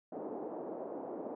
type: band-pass noise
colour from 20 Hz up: pink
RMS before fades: -42 dBFS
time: 0.12-1.35 s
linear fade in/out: 5 ms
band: 280 to 740 Hz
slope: 24 dB/octave
effects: none